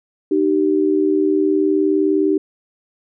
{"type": "tone pair together", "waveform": "sine", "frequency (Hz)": [306.8, 386.5], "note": ["D#4", "G4"], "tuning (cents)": [-24, -24], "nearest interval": "major third", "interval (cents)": 400, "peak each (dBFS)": -16, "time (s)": [0.31, 2.38], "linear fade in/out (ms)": 5, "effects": []}